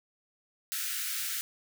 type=high-pass noise; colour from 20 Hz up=white; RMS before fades=-34 dBFS; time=0.72-1.41 s; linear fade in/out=0 ms; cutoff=1300 Hz; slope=96 dB/octave; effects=none